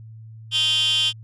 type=tone with high-pass filter; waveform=15% pulse; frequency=311.1 Hz; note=D#4; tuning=in tune; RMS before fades=-20 dBFS; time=0.51-1.13 s; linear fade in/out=50 ms; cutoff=3200 Hz; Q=8.5; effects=added 111 Hz sine -38 dBFS peak until 1.23 s + resampled to 24000 Hz